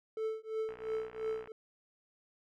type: tone with tremolo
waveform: triangle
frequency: 440 Hz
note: A4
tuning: in tune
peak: -29 dBFS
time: 0.17-1.52 s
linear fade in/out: 2 ms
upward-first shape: triangle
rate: 2.9 Hz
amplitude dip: 100%
type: click train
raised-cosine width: 0.5 ms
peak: -35 dBFS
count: 49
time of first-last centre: 0.69-1.474 s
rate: 61.2 Hz
effects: none